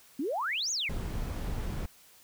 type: exponential two-way sweep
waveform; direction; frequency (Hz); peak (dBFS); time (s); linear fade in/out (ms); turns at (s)
sine; up then down; 247.6 to 7030 to 2013; -29; 0.19-0.89; 5; 0.71
type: noise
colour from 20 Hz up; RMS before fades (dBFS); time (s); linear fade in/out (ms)
brown; -34; 0.89-1.86; 5
effects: white hiss -58 dBFS RMS until 2.23 s